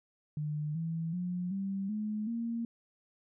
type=tone with pitch steps; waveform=sine; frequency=150.4 / 164.01 / 178.86 / 195.04 / 212.7 / 231.9 Hz; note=D3 / E3 / F3 / G3 / G#3 / A#3; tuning=+42 / -8 / +42 / -8 / +42 / -9 cents; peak=-32 dBFS; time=0.37-2.65 s; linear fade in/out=2 ms; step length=380 ms; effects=none